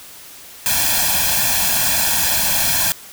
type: noise with comb filter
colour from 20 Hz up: white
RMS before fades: -17 dBFS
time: 0.66-2.92 s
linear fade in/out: 0 ms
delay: 1.2 ms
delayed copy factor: +1
effects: white hiss -39 dBFS RMS until 3.12 s